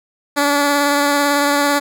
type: tone with vibrato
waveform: 10% pulse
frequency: 286.7 Hz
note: D4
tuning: 42 cents flat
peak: -5 dBFS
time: 0.36-1.8 s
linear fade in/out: 20 ms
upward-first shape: triangle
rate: 18 Hz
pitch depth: 21 cents each way
effects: none